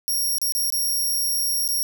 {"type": "tone with dropouts", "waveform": "5% pulse", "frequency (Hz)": 5588, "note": "F8", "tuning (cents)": 0, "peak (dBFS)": -15, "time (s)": [0.08, 1.83], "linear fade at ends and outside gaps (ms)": 0, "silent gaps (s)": [[0.383, 0.416], [0.522, 0.55], [0.702, 0.724], [1.678, 1.688]], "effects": []}